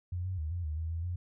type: tone with pitch steps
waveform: sine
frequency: 88.9 / 93.1 / 77.3 / 87.6 / 76.5 / 80.9 / 82.9 / 88.6 Hz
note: F2 / F#2 / D#2 / F2 / D#2 / E2 / E2 / F2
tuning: +31 / +11 / -11 / +6 / -29 / -32 / +10 / +25 cents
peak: -32 dBFS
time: 0.12-1.16 s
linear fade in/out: 5 ms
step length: 130 ms
effects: none